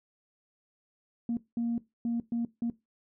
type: tone bursts at uneven times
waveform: sine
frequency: 234.2 Hz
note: A#3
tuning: 8 cents sharp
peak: -26 dBFS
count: 5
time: 1.29-1.37 / 1.57-1.78 / 2.05-2.2 / 2.32-2.45 / 2.62-2.7 s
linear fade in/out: 2 ms
effects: noise-tail reverb RT60 0.2 s tail -19 dB re dry + tanh soft clip ceiling -24 dBFS